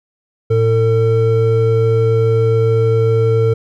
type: tone pair together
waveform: triangle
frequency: 112.48 / 451.2 Hz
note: A2 / A4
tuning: +39 / +44 cents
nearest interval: 2 octaves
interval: 2405 cents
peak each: -11 dBFS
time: 0.5-3.54 s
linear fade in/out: 10 ms
effects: none